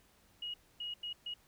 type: tone bursts at uneven times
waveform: sine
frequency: 2890 Hz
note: F#7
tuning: 41 cents flat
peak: -38 dBFS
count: 4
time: 0.42-0.54 / 0.8-0.94 / 1.03-1.13 / 1.26-1.34 s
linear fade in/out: 5 ms
effects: pink hiss -67 dBFS RMS until 1.47 s